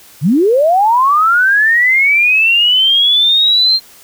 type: linear sweep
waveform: sine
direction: up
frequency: 121.3 to 4200 Hz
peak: -7 dBFS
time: 0.21-3.8 s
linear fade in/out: 50 ms
effects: white hiss -41 dBFS RMS until 4.03 s